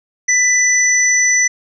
sine tone pair together, 1990 / 5963 Hz, B6 / F#8, +13 / +13 cents, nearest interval octave + perfect fifth, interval 1900 cents, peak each -13 dBFS, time 0.28-1.48 s, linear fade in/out 10 ms, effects none

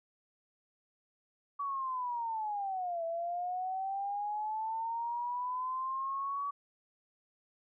sine linear two-way sweep, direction down then up, 1140 to 659.3 to 1140 Hz, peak -33 dBFS, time 1.59-6.51 s, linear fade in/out 10 ms, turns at 3.04 s, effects none

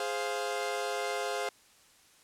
sawtooth chord, F minor, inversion first, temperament equal, 415.3 / 523.3 / 698.5 Hz, Ab4 / C5 / F5, 0 / 0 / 0 cents, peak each -32 dBFS, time 0-1.49 s, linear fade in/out 2 ms, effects white hiss -61 dBFS RMS until 2.23 s + low-pass 10000 Hz 12 dB/octave

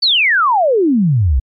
sine exponential sweep, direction down, 4654 to 58.27 Hz, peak -9 dBFS, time 0.02-1.4 s, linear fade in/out 10 ms, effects MP3 96 kbps

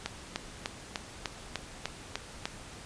click train, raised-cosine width 0.2 ms, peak -14 dBFS, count 9, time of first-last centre 0.06-2.455 s, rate 3.34 Hz, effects pink hiss -47 dBFS RMS until 2.85 s + resampled to 22050 Hz

